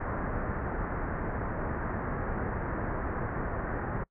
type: low-pass noise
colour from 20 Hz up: pink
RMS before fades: -33 dBFS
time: 0-4.04 s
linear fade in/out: 10 ms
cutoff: 1800 Hz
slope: 48 dB/octave
effects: noise-tail reverb RT60 0.1 s tail -25 dB re dry